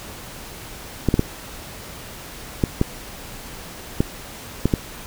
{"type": "clicks", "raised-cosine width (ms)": 3, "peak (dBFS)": -3, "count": 8, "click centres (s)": [1.087, 1.141, 1.194, 2.638, 2.814, 4.005, 4.656, 4.738], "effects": ["pink hiss -37 dBFS RMS until 5.06 s"]}